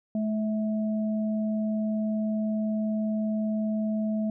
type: tone pair together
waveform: sine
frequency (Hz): 215 / 650.3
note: A3 / E5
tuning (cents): -40 / -24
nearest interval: octave + perfect fifth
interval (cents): 1916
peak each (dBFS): -25 / -35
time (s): 0.15-4.3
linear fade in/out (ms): 2
effects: none